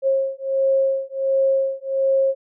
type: beating tone pair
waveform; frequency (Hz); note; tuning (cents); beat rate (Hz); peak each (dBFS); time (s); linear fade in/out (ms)
sine; 538 / 539.4; C5 / C#5; +48 / -47; 1.4; -20; 0.02-2.35; 50
effects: none